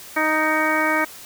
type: harmonic tone with a mistuned harmonic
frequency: 311.1 Hz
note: D#4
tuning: in tune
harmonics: 1 / 2 / 3 / 4 / 5 / 6 / 7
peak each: -25 / -25 / -25 / -25 / -25 / -25 / -25 dBFS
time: 0.16-1.05 s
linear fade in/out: 10 ms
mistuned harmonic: 7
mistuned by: +53 cents
effects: white hiss -40 dBFS RMS until 1.25 s